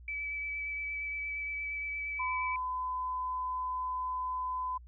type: tone with vibrato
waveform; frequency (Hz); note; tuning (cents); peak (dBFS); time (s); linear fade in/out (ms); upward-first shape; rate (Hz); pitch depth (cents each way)
sine; 2300; D7; -37; -34; 0.08-2.56; 2; sine; 8.6; 12
type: tone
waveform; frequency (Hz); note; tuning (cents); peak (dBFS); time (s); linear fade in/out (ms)
sine; 1012; B5; +42; -32; 2.19-4.78; 10
effects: added 60 Hz sine -49 dBFS peak until 4.87 s